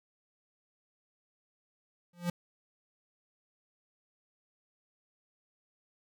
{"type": "tone with exponential growth", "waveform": "square", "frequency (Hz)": 174.61, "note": "F3", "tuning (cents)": 0, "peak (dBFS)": -27, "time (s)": [2.13, 2.3], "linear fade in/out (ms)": 5, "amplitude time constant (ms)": 36, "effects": []}